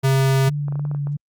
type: tone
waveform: square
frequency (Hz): 134.4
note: C3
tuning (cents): +47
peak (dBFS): -15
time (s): 0.03-0.5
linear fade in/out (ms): 20
type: tone with vibrato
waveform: sine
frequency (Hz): 144.8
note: D3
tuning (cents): -24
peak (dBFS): -21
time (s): 0.47-1.17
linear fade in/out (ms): 10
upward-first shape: sine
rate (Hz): 3.1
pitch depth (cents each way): 21
type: clicks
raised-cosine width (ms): 1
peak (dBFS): -23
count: 8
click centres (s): 0.683 / 0.724 / 0.756 / 0.795 / 0.852 / 0.914 / 0.948 / 1.071
effects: Opus 48 kbps